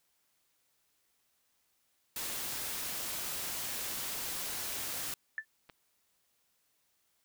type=noise; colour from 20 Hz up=white; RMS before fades=-38 dBFS; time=2.16-5.14 s; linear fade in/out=2 ms
type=tone with exponential decay; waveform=sine; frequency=1760 Hz; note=A6; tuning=in tune; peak=-29 dBFS; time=5.38-5.45 s; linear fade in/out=1 ms; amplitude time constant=15 ms
type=clicks; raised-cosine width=0.3 ms; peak=-44 / -34 dBFS; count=2; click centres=5.692 / 5.698 s
effects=white hiss -75 dBFS RMS until 7.24 s